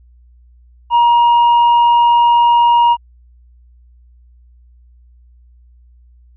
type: tone with tanh clipping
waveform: sine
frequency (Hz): 948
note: A#5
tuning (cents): +29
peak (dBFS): -8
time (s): 0.9-2.97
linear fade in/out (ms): 50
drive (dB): 4
effects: added 60 Hz sine -43 dBFS peak until 6.36 s + resampled to 8000 Hz